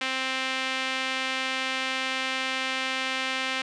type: tone with band-pass filter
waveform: sawtooth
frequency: 262.1 Hz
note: C4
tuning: 3 cents sharp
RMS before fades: -29 dBFS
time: 0.01-3.62 s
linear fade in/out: 5 ms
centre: 2600 Hz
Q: 1.5
effects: resampled to 22050 Hz